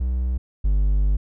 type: tone pair in turn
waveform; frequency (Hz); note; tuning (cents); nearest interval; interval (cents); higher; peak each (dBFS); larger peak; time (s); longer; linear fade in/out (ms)
triangle; 62.6 / 49.99; B1 / G1; +24 / +35; major third; 389; first; -18 / -14; second; 0-0.38 / 0.64-1.17; second; 10
effects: none